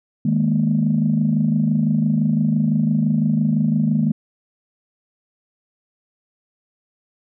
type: chord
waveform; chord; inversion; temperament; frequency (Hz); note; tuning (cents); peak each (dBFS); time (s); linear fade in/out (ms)
sine; D# suspended fourth; none; just; 155.56 / 207.4 / 233.3; D#3 / G#3 / A#3; 0 / -2 / +2; -19; 0.25-4.12; 5
effects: tanh soft clip ceiling -7 dBFS